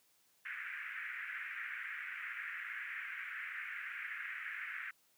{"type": "band-pass noise", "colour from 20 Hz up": "pink", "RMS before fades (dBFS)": -44, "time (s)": [0.45, 4.91], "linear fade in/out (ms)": 5, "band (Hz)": [1500, 2300], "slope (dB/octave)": 48, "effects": ["white hiss -72 dBFS RMS until 5.17 s", "high-pass 80 Hz 12 dB/octave"]}